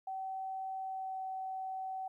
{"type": "tone with pitch glide", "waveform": "sine", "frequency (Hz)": [764, 759.6], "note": ["G5", "F#5"], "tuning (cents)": [-45, 45], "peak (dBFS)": -37, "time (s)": [0.07, 2.08], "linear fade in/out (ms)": 5, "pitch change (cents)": -10, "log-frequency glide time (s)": [0.79, 1.23], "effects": ["13-bit"]}